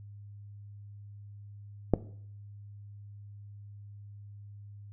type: clicks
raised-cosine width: 2 ms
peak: -8 / -30 dBFS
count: 2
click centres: 1.937 / 1.943 s
effects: noise-tail reverb RT60 0.6 s tail -17 dB re dry + added 102 Hz sine -45 dBFS peak until 4.92 s